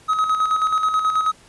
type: tone with tremolo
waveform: triangle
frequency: 1271 Hz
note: D#6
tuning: 36 cents sharp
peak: -13 dBFS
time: 0.08-1.32 s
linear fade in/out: 20 ms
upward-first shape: square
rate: 9.3 Hz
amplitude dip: 50%
effects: pink hiss -50 dBFS RMS until 1.48 s + resampled to 24000 Hz